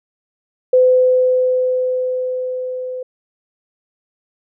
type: tone with level ramp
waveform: sine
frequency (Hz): 508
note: B4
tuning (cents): +49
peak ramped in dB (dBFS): -7 to -23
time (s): 0.73-3.03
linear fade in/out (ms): 5
effects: none